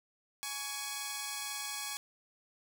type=tone pair together; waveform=5% pulse; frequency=835 / 1120.7 Hz; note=G#5 / C#6; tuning=+9 / +19 cents; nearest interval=perfect fourth; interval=510 cents; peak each=-28 dBFS; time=0.43-1.97 s; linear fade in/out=0 ms; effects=none